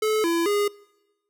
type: tone with pitch steps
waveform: square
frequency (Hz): 432.2 / 336.4 / 410.5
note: A4 / E4 / G#4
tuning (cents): -31 / +35 / -20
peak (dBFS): -21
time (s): 0.02-0.68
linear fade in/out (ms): 5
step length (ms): 220
effects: noise-tail reverb RT60 1.0 s tail -24 dB re dry